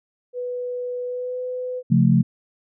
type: tone with pitch glide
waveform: sine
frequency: 493.9 to 502.8 Hz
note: B4 to B4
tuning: 0 to +31 cents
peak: -25 dBFS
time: 0.33-1.83 s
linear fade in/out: 50 ms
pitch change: +31 cents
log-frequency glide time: 1.05-1.4 s
type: chord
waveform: sine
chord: Db augmented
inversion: none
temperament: equal with one note detuned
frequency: 135.11 / 174.61 / 220 Hz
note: Db3 / F3 / A3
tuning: -44 / 0 / 0 cents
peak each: -17 / -17 / -18 dBFS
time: 1.9-2.23 s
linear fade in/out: 20 ms
effects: none